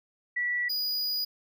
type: tone pair in turn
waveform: sine / square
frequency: 1951 / 4916 Hz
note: B6 / D#8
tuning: -22 / -22 cents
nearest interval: octave + major third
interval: 1600 cents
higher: second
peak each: -26 / -28 dBFS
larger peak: first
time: 0.36-0.69 / 0.69-1.25 s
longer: second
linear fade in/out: 10 ms
effects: none